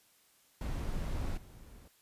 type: noise with level steps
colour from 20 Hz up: brown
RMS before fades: -36 / -52 dBFS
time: 0.61-1.88 s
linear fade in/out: 2 ms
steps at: 1.37 s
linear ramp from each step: 5 ms
effects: white hiss -67 dBFS RMS until 2.01 s + resampled to 32000 Hz